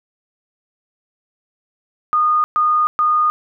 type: tone bursts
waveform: sine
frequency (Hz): 1227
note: D#6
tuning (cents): -25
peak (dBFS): -12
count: 3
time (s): 2.13-3.3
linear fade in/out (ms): 0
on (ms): 310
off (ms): 120
effects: none